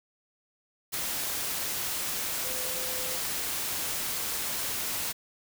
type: tone in noise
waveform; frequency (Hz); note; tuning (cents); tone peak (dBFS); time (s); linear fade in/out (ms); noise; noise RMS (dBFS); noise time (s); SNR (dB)
sine; 511; C5; -41; -41; 2.43-3.18; 20; white; -32; 0.92-5.13; -12
effects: none